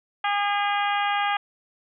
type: harmonic tone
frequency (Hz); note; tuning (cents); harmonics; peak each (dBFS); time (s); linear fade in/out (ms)
407.1; G#4; -35; 2 / 3 / 4 / 5 / 6 / 7 / 8; -24 / -28 / -30 / -32 / -34 / -35 / -36; 0.24-1.37; 5
effects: none

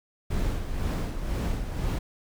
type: noise with tremolo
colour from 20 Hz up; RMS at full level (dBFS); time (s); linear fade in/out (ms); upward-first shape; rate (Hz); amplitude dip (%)
brown; -26; 0.3-1.99; 10; sine; 2; 55
effects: none

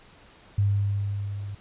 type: tone with level ramp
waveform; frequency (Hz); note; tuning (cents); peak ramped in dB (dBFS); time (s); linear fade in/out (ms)
sine; 100.7; G2; +47; -18 to -32; 0.58-1.55; 5
effects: pink hiss -53 dBFS RMS until 1.6 s + resampled to 8000 Hz

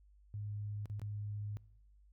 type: tone with dropouts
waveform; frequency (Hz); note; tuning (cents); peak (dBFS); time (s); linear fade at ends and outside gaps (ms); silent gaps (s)
sine; 103.83; G#2; 0; -39; 0.34-1.57; 0; 0.857-0.899 / 0.996-1.017
effects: noise-tail reverb RT60 0.9 s tail -24 dB re dry + added 50 Hz sine -61 dBFS peak until 2.12 s

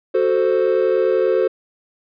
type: chord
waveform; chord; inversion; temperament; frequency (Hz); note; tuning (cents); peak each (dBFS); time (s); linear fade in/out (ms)
triangle; F# diminished; none; equal; 370 / 440 / 523.3; F#4 / A4 / C5; 0 / 0 / 0; -16; 0.14-1.48; 10
effects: tanh soft clip ceiling -6 dBFS + resampled to 11025 Hz

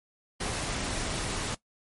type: noise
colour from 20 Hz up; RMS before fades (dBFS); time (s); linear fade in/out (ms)
pink; -32; 0.4-1.55; 10
effects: noise-tail reverb RT60 0.1 s tail -18 dB re dry + MP3 48 kbps

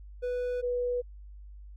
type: tone pair in turn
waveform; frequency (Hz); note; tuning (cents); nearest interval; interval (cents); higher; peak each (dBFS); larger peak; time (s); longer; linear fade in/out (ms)
triangle / sine; 493.9 / 490.5; B4 / B4; 0 / -12; unison; 12; first; -27; neither; 0.22-0.62 / 0.62-1.02; neither; 20
effects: added 50 Hz sine -44 dBFS peak until 1.76 s

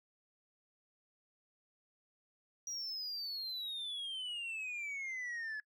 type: exponential sweep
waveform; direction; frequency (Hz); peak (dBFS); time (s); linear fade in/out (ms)
sine; down; 5790 to 1700; -36; 2.67-5.6; 2
effects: noise-tail reverb RT60 0.1 s tail -25 dB re dry + tanh soft clip ceiling -38 dBFS

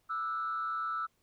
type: tone with frequency modulation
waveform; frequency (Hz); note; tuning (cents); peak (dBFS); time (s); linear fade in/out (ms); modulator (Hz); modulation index
sine; 1318.5; E6; 0; -31; 0.09-1.07; 20; 132; 0.62
effects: tanh soft clip ceiling -27 dBFS + pink hiss -74 dBFS RMS until 1.22 s

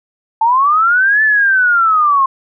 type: linear two-way sweep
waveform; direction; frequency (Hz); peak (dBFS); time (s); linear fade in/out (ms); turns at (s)
sine; up then down; 873 to 1760 to 1055; -8; 0.41-2.26; 5; 1.23
effects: none

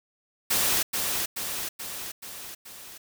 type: noise with echo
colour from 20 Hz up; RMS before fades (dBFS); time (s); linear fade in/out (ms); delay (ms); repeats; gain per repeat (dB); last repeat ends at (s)
white; -24; 0.5-0.83; 10; 430; 5; -4; 2.98
effects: none

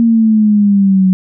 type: exponential sweep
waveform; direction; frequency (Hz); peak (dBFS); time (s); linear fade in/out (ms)
sine; down; 233.1 to 185; -6; 0-1.13; 0
effects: none

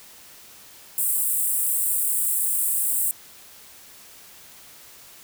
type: high-pass noise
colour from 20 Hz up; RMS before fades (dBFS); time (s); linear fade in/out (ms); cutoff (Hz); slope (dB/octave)
pink; -23; 0.98-3.11; 0; 7900; 96
effects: white hiss -47 dBFS RMS until 5.23 s

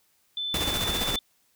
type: tone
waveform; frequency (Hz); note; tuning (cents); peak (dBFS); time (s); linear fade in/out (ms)
sine; 3520; A7; 0; -28; 0.37-1.19; 2
type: noise with tremolo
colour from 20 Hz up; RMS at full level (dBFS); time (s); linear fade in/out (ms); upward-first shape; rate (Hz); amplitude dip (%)
pink; -28; 0.54-1.16; 2; square; 15; 40
effects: white hiss -67 dBFS RMS until 1.55 s

